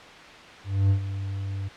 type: tone with ADSR envelope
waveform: triangle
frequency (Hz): 98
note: G2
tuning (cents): 0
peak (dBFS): -14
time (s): 0.64-1.69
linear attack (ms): 260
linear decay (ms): 97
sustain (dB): -12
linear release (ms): 16
effects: white hiss -44 dBFS RMS until 1.76 s + low-pass 3000 Hz 12 dB/octave